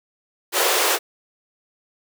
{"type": "high-pass noise", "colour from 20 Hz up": "pink", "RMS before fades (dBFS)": -19, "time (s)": [0.52, 0.99], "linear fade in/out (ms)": 50, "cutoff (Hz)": 340, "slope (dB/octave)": 96, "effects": []}